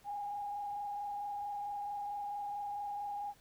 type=tone with frequency modulation; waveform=sine; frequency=817 Hz; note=G#5; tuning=29 cents flat; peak=-37 dBFS; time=0.04-3.34 s; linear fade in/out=50 ms; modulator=24.5 Hz; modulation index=0.63; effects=pink hiss -65 dBFS RMS until 3.4 s